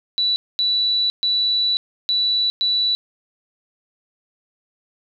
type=tone bursts at uneven times; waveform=sine; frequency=3951 Hz; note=B7; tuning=in tune; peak=-16 dBFS; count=5; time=0.18-0.36 / 0.59-1.1 / 1.23-1.77 / 2.09-2.5 / 2.61-2.95 s; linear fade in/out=0 ms; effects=none